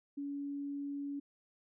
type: tone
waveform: sine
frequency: 283.2 Hz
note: C#4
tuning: 37 cents sharp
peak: -37 dBFS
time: 0.17-1.2 s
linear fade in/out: 10 ms
effects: none